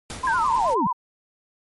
pink noise with exponential decay, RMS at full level -31 dBFS, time 0.1-0.61 s, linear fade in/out 0 ms, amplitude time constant 110 ms
pink noise, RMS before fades -38 dBFS, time 0.23-0.75 s, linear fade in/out 20 ms
sine tone with vibrato, 969 Hz, B5, 33 cents flat, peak -20 dBFS, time 0.23-0.93 s, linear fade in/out 10 ms, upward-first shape sine, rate 9.5 Hz, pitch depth 140 cents each way
sine linear sweep, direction down, 1661.2 to 155.56 Hz, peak -22 dBFS, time 0.27-0.87 s, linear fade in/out 2 ms
effects MP3 48 kbps

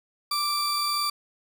40% pulse tone pair together, 1175 / 4659 Hz, D6 / D8, +1 / -15 cents, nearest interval 2 octaves, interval 2384 cents, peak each -26 dBFS, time 0.31-1.1 s, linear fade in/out 5 ms, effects none

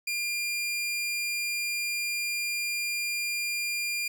sawtooth tone, 2400 Hz, D7, 37 cents sharp, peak -25 dBFS, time 0.07-4.08 s, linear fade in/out 5 ms, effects none

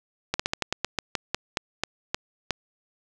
slowing click train, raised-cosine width 0.2 ms, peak -7 dBFS, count 14, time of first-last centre 0.34-2.507 s, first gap 55 ms, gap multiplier 1.17, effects none

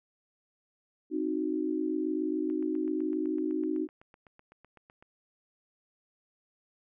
sine chord, C diminished, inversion none, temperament equal with one note detuned, 263.7 / 311.1 / 370 Hz, C4 / Eb4 / Gb4, +14 / 0 / 0 cents, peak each -35 / -30 / -34 dBFS, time 1.1-3.88 s, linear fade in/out 50 ms
click train, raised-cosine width 0.5 ms, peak -39 dBFS, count 21, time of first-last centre 2.5-5.025 s, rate 7.92 Hz
effects none

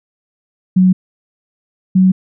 sine tone pair in turn, 185 / 186.93 Hz, F#3 / F#3, 0 / +18 cents, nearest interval unison, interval 18 cents, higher second, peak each -6 dBFS, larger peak neither, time 0.76-0.93 / 1.95-2.12 s, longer neither, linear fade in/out 10 ms, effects none

